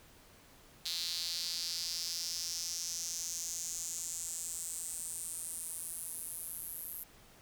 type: tone with high-pass filter sweep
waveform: square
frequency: 84.4 Hz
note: E2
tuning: 41 cents sharp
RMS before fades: -40 dBFS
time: 0.85-7.04 s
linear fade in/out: 10 ms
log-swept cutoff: 4100 to 12000 Hz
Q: 4.4
effects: pink hiss -60 dBFS RMS until 7.41 s